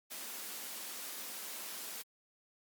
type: high-pass noise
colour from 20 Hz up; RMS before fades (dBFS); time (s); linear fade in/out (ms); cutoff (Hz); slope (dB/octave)
white; -44; 0.1-2.03; 20; 180; 96
effects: Opus 48 kbps